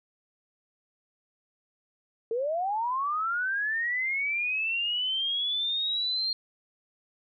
sine linear sweep, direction up, 438 to 4222 Hz, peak -26 dBFS, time 2.31-6.33 s, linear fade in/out 2 ms, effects none

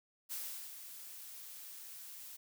blue noise with ADSR envelope, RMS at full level -41 dBFS, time 0.29-2.37 s, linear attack 31 ms, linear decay 390 ms, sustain -9 dB, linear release 14 ms, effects none

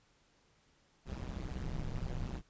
brown noise with amplitude modulation, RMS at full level -35 dBFS, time 1.05-2.42 s, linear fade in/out 50 ms, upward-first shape sine, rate 129 Hz, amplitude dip 100%, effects pink hiss -70 dBFS RMS until 2.49 s + resampled to 16000 Hz

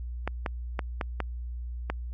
clicks, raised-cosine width 0.5 ms, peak -14 dBFS, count 6, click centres 0.276 / 0.462 / 0.792 / 1.012 / 1.203 / 1.9 s, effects added 60 Hz sine -33 dBFS peak until 2.13 s + AAC 48 kbps

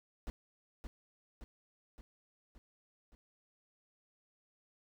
brown noise with echo, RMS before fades -40 dBFS, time 0.27-0.3 s, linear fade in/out 0 ms, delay 570 ms, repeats 5, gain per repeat -4 dB, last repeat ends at 3.15 s, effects none

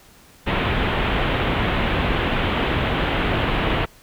pink low-pass noise, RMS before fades -21 dBFS, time 0.46-3.86 s, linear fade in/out 20 ms, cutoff 3400 Hz, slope 48 dB/octave, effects pink hiss -50 dBFS RMS until 4.02 s

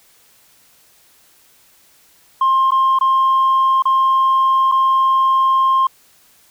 sine tone with dropouts, 1060 Hz, C6, 22 cents sharp, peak -9 dBFS, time 2.41-5.87 s, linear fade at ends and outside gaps 5 ms, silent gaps 2.708-2.718 / 2.989-3.01 / 3.823-3.854 / 4.716-4.72 s, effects tanh soft clip ceiling -9 dBFS + white hiss -52 dBFS RMS until 6.5 s

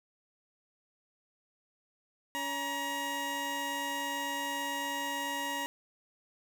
20% pulse tone pair together, 282.1 / 949 Hz, C#4 / A#5, +30 / +31 cents, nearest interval octave + major sixth, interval 2101 cents, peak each -35 / -29 dBFS, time 2.35-5.66 s, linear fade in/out 0 ms, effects none

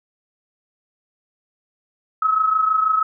sine tone pair together, 1281.8 / 1308 Hz, E6 / E6, -49 / -14 cents, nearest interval unison, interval 35 cents, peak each -16 / -22 dBFS, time 2.22-3.03 s, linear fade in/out 5 ms, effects none

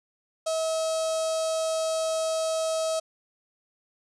sawtooth tone with notch filter, 643 Hz, E5, 43 cents flat, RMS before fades -27 dBFS, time 0.46-3 s, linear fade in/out 10 ms, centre 2000 Hz, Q 0.51, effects resampled to 22050 Hz + 10-bit

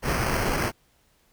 pink noise with sample-and-hold, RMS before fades -25 dBFS, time 0.02-0.72 s, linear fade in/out 50 ms, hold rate 3675 Hz, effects pink hiss -64 dBFS RMS until 1.32 s

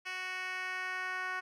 10% pulse tone with band-pass filter sweep, 370 Hz, F#4, in tune, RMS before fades -38 dBFS, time 0.05-1.41 s, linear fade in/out 20 ms, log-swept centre 2700 to 1500 Hz, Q 1.6, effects none

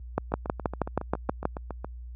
two click trains, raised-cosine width 1 ms, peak -10 / -20 dBFS, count 9 / 12, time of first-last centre 0.18-1.454 / 0.32-1.846 s, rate 6.28 / 7.21 Hz, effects added 60 Hz sine -35 dBFS peak until 2.15 s + high-pass 60 Hz 12 dB/octave

